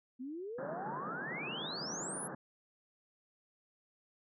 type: exponential sweep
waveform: sine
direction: up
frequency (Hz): 243.2 to 11370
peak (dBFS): -40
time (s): 0.19-2.28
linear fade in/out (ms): 20
type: band-pass noise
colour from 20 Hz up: pink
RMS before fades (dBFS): -44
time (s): 0.58-2.35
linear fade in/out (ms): 5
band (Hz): 140 to 1700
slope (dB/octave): 96
effects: none